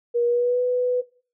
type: tone with pitch glide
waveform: sine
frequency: 476.4 to 496.6 Hz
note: A#4 to B4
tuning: +38 to +9 cents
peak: -18 dBFS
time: 0.14-1.02 s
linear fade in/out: 20 ms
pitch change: +71 cents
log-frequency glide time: 0.25-0.61 s
effects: noise-tail reverb RT60 0.4 s tail -19 dB re dry